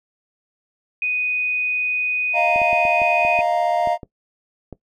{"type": "tone", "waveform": "sine", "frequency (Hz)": 2489, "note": "D#7", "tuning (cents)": 0, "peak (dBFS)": -19, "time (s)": [1.02, 3.41], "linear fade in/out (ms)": 2}
{"type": "chord", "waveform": "triangle", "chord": "Eb suspended second", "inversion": "none", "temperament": "equal", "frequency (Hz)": [622.3, 698.5, 932.3], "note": ["Eb5", "F5", "Bb5"], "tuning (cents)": [0, 0, 0], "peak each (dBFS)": [-21, -17, -23], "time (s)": [2.33, 3.98], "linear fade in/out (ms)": 50}
{"type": "clicks", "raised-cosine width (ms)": 2, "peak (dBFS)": -20, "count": 10, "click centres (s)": [2.56, 2.617, 2.73, 2.852, 3.018, 3.25, 3.39, 3.873, 4.032, 4.727]}
{"effects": ["noise-tail reverb RT60 0.1 s tail -18 dB re dry"]}